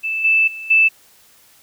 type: tone with level steps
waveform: sine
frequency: 2637 Hz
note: E7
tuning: in tune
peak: -19 / -11 / -28 / -9 dBFS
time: 0.03-0.89 s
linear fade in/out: 20 ms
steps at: 0.24 / 0.47 / 0.7 s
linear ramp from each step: 10 ms
effects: white hiss -51 dBFS RMS until 1.62 s